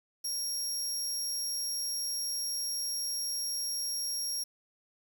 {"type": "tone", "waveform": "25% pulse", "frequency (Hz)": 5588, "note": "F8", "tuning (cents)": 0, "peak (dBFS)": -27, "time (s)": [0.24, 4.44], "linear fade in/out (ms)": 10, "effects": ["9-bit"]}